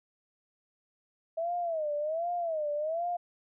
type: tone with vibrato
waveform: sine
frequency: 643 Hz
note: E5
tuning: 43 cents flat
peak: -29 dBFS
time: 1.37-3.17 s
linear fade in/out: 10 ms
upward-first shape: sine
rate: 1.3 Hz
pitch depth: 160 cents each way
effects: none